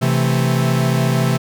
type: chord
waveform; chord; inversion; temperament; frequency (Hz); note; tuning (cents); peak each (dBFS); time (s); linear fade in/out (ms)
45% pulse; A minor; first; equal; 130.81 / 164.81 / 220; C3 / E3 / A3; 0 / 0 / 0; -16 / -20 / -22; 0.01-1.38; 20
effects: none